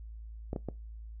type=clicks; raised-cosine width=2 ms; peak=-21 dBFS; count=3; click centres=0.531 / 0.562 / 0.687 s; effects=noise-tail reverb RT60 0.2 s tail -20 dB re dry + added 55 Hz sine -42 dBFS peak until 1.2 s